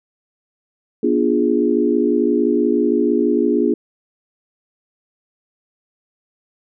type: chord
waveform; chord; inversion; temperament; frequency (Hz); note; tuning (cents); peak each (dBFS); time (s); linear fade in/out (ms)
sine; B diminished seventh; none; equal with one note detuned; 242.4 / 293.7 / 349.2 / 415.3; B3 / D4 / F4 / Ab4; -32 / 0 / 0 / 0; -19; 1.03-3.74; 5
effects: none